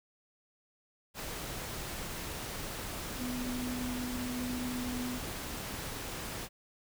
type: tone in noise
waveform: sine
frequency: 248.7 Hz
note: B3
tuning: 12 cents sharp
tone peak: -35 dBFS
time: 3.17-5.21 s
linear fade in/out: 50 ms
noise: pink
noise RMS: -40 dBFS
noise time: 1.14-6.49 s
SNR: +2 dB
effects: none